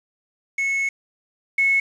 triangle / sine tone pair in turn, 2194 / 2194 Hz, C#7 / C#7, -18 / -18 cents, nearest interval unison, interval 0 cents, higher neither, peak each -18 / -15 dBFS, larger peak second, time 0.58-0.89 / 1.58-1.8 s, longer first, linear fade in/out 5 ms, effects resampled to 22050 Hz + 7-bit

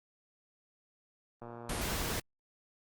click train, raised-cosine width 1 ms, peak -32 dBFS, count 48, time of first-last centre 1.42-1.818 s, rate 118 Hz
pink noise, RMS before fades -35 dBFS, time 1.69-2.2 s, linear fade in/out 5 ms
effects Opus 32 kbps

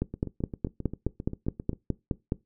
two click trains, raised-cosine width 3 ms, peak -22 / -13 dBFS, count 13 / 12, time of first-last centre 0.14-1.732 / 0.02-2.321 s, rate 7.54 / 4.78 Hz, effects noise-tail reverb RT60 0.2 s tail -20 dB re dry

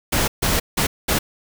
pink noise bursts at uneven times, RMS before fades -19 dBFS, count 4, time 0.12-0.28 / 0.42-0.6 / 0.77-0.87 / 1.08-1.19 s, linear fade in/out 10 ms, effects none

